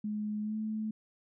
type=tone with pitch glide; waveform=sine; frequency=211.1 to 216.8 Hz; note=G#3 to A3; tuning=+29 to -25 cents; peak=-32 dBFS; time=0.04-0.91 s; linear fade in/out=5 ms; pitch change=+46 cents; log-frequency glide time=0.42-0.56 s; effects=none